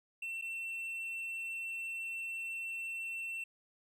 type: tone with dropouts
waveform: triangle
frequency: 2697 Hz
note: E7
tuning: 39 cents sharp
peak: -36 dBFS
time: 0.22-3.44 s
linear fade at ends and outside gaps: 5 ms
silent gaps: 0.414-0.421 s
effects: none